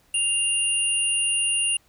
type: tone pair together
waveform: sine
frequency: 2794 / 9460 Hz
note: F7 / D9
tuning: 0 / +12 cents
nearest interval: octave + major sixth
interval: 2112 cents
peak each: -23 dBFS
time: 0.14-1.77 s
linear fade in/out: 5 ms
effects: pink hiss -61 dBFS RMS until 1.88 s